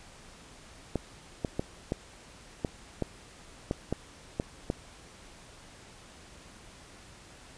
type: clicks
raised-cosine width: 2 ms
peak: -15 dBFS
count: 10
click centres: 0.957 / 1.448 / 1.595 / 1.921 / 2.648 / 3.023 / 3.711 / 3.926 / 4.399 / 4.701 s
effects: pink hiss -52 dBFS RMS until 7.57 s + resampled to 22050 Hz